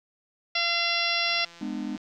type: harmonic tone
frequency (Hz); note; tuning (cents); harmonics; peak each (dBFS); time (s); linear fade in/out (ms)
685; F5; -34; 1 / 2 / 3 / 4 / 5 / 6 / 7 / 8; -34 / -34 / -30 / -29 / -31 / -33 / -32 / -33; 0.55-1.45; 5
type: click train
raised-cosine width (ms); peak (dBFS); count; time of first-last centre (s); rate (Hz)
0.2; -31; 123; 1.26-1.978; 170
type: chord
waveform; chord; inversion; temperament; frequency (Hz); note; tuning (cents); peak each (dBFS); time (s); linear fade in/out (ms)
triangle; G# diminished; none; just; 207.7 / 249.2 / 299; G#3 / B3 / D4; 0 / +16 / +31; -32; 1.61-1.97; 5
effects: none